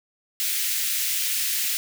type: high-pass noise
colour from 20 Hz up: white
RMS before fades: -25 dBFS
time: 0.4-1.77 s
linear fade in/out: 0 ms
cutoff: 1900 Hz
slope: 24 dB/octave
effects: none